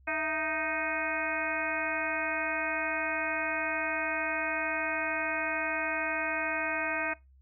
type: harmonic tone with a mistuned harmonic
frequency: 311.1 Hz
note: D#4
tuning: in tune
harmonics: 1 / 2 / 3 / 4 / 5 / 6 / 7 / 8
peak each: -41 / -35 / -39 / -40 / -35 / -39 / -37 / -36 dBFS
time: 0.07-7.14 s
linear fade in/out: 10 ms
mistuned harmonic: 2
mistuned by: +93 cents
effects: noise-tail reverb RT60 0.2 s tail -21 dB re dry + added 66 Hz sine -56 dBFS peak until 7.41 s